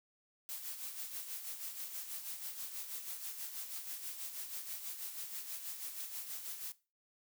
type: noise with tremolo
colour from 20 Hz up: blue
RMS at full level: -42 dBFS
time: 0.49-6.72 s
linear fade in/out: 0 ms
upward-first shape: sine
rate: 6.2 Hz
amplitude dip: 55%
effects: noise-tail reverb RT60 0.3 s tail -18 dB re dry